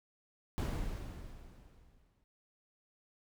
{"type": "noise with exponential decay", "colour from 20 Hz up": "brown", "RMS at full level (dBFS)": -32, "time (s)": [0.58, 2.24], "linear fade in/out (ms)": 0, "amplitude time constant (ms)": 360, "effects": []}